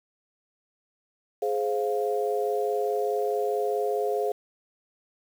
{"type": "chord", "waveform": "sine", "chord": "F minor", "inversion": "first", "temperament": "just", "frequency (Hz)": [419.1, 523.8, 698.5], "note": ["Ab4", "C5", "F5"], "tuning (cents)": [16, 2, 0], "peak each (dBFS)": [-26, -30, -30], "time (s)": [1.42, 4.32], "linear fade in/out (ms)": 5, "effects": ["8-bit"]}